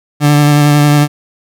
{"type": "tone with vibrato", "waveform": "30% pulse", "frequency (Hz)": 146.83, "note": "D3", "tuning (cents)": 0, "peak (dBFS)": -3, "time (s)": [0.2, 1.08], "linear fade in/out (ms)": 50, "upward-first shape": "sine", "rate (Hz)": 11, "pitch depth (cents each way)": 17, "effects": []}